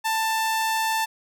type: tone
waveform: sawtooth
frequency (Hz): 887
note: A5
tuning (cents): +14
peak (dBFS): -18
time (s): 0.04-1.06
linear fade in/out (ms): 20
effects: none